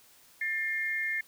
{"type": "tone pair together", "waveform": "sine", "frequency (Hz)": [1782.4, 2124], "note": ["A6", "C7"], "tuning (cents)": [22, 25], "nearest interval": "minor third", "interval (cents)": 303, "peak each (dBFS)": [-32, -31], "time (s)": [0.41, 1.21], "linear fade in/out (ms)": 5, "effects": ["white hiss -59 dBFS RMS until 1.27 s"]}